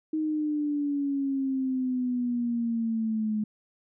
sine exponential sweep, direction down, 313.9 to 212 Hz, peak -25 dBFS, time 0.13-3.44 s, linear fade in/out 5 ms, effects none

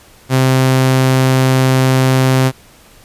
sawtooth tone, 130.81 Hz, C3, in tune, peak -5 dBFS, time 0.29-2.52 s, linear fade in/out 50 ms, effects pink hiss -44 dBFS RMS until 3.04 s + resampled to 32000 Hz

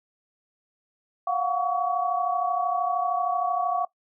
sine tone cluster, 703 / 736 / 1128 Hz, F5 / F#5 / C#6, +11 / -9 / +30 cents, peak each -27 dBFS, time 1.27-3.85 s, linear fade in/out 5 ms, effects noise-tail reverb RT60 0.1 s tail -19 dB re dry

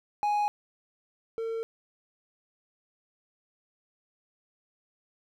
triangle tone pair in turn, 830.6 / 453.1 Hz, G#5 / A#4, 0 / -49 cents, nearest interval minor seventh, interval 1049 cents, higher first, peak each -22 / -28 dBFS, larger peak first, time 0.23-0.48 / 1.38-1.63 s, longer neither, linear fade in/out 0 ms, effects none

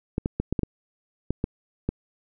clicks, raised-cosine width 3 ms, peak -11 dBFS, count 9, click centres 0.181 / 0.259 / 0.4 / 0.526 / 0.592 / 0.633 / 1.306 / 1.441 / 1.89 s, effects none

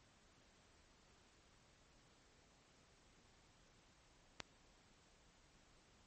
click, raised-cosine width 0.2 ms, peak -25 dBFS, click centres 4.403 s, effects pink hiss -70 dBFS RMS until 6.06 s + MP3 32 kbps

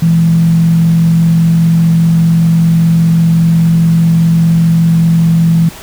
sine tone with frequency modulation, 165.6 Hz, E3, 8 cents sharp, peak -5 dBFS, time 0.02-5.69 s, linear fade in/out 5 ms, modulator 45 Hz, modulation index 0.3, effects pink hiss -30 dBFS RMS until 5.82 s

